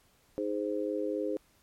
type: chord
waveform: sine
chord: Ab major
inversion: second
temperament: just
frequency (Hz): 311.5 / 415.3 / 519.1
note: Eb4 / Ab4 / C5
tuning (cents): +2 / 0 / -14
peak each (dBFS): -34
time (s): 0.38-1.37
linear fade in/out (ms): 0
effects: pink hiss -66 dBFS RMS until 1.62 s + MP3 64 kbps